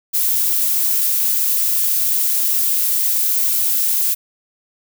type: noise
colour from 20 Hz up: violet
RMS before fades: -17 dBFS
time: 0.13-4.15 s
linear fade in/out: 20 ms
effects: none